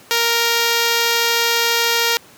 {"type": "tone", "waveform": "5% pulse", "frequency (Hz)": 466.2, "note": "A#4", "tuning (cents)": 0, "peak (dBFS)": -3, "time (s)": [0.11, 2.17], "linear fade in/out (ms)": 0, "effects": ["pink hiss -45 dBFS RMS until 2.37 s", "high-pass 150 Hz 12 dB/octave"]}